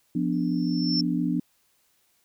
sine chord, B diminished, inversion second, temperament equal with one note detuned, 174.61 / 247.8 / 293.7 Hz, F3 / B3 / D4, 0 / +6 / 0 cents, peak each -27 dBFS, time 0.15-1.4 s, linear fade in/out 5 ms
sine tone with exponential growth, 5370 Hz, E8, 31 cents sharp, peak -22 dBFS, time 0.32-1.01 s, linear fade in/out 5 ms, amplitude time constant 150 ms
effects white hiss -67 dBFS RMS until 2.24 s

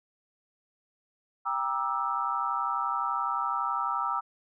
sine chord, E half-diminished seventh, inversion first, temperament just, 791.1 / 949.3 / 1186.7 / 1318.5 Hz, G5 / Bb5 / D6 / E6, +16 / +31 / +18 / 0 cents, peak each -35 / -33 / -33 / -30 dBFS, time 1.45-4.21 s, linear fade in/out 20 ms, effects none

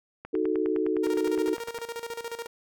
click train, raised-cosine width 0.5 ms, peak -24 dBFS, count 16, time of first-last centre 0.25-1.787 s, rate 9.76 Hz
sine chord, D# diminished, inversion none, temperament equal, 311.1 / 370 / 440 Hz, D#4 / F#4 / A4, 0 / 0 / 0 cents, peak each -28 dBFS, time 0.33-1.55 s, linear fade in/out 10 ms
sawtooth tone with tremolo, 466.2 Hz, A#4, in tune, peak -28 dBFS, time 1.03-2.47 s, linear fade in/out 10 ms, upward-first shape square, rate 14 Hz, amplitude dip 75%
effects none

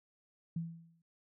sine tone with exponential decay, 166.2 Hz, E3, 15 cents sharp, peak -32 dBFS, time 0.56-1.02 s, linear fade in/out 5 ms, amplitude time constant 99 ms, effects none

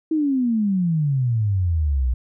sine exponential sweep, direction down, 324 to 59.2 Hz, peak -17 dBFS, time 0.11-2.14 s, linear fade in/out 5 ms, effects none

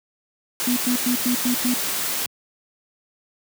white noise, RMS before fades -25 dBFS, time 0.6-2.26 s, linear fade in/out 0 ms
sine tone bursts, 246.9 Hz, B3, in tune, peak -18 dBFS, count 6, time 0.67-1.74 s, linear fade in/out 5 ms, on 95 ms, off 100 ms
effects high-pass 150 Hz 12 dB/octave

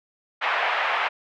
pink band-pass noise, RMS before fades -24 dBFS, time 0.41-1.09 s, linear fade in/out 20 ms, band 720 to 2700 Hz, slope 24 dB/octave, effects none

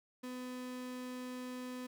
35% pulse tone, 251.6 Hz, B3, 32 cents sharp, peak -40 dBFS, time 0.23-1.87 s, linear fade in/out 10 ms, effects none

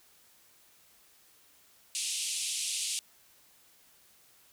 white band-pass noise, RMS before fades -34 dBFS, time 1.95-2.99 s, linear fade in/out 0 ms, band 2500 to 10000 Hz, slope 48 dB/octave, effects white hiss -62 dBFS RMS until 4.52 s

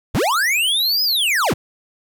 square linear two-way sweep, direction up then down, 36.2 to 5120 to 36.2 Hz, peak -16 dBFS, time 0.14-1.54 s, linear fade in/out 10 ms, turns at 1.03 s, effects 9-bit

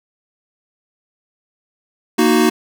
square chord, D# minor, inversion second, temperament equal, 233.1 / 311.1 / 370 Hz, A#3 / D#4 / F#4, 0 / 0 / 0 cents, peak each -16 dBFS, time 2.18-2.5 s, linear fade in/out 10 ms, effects none

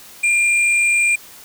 sine tone pair together, 2400 / 8073 Hz, D7 / B8, +37 / +37 cents, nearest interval octave + major sixth, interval 2100 cents, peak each -13 / -23 dBFS, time 0.23-1.16 s, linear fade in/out 10 ms, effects white hiss -41 dBFS RMS until 1.44 s

